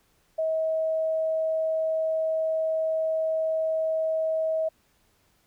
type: tone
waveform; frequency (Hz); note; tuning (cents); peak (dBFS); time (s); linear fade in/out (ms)
sine; 639; D#5; +46; -23; 0.38-4.69; 10
effects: pink hiss -66 dBFS RMS until 5.46 s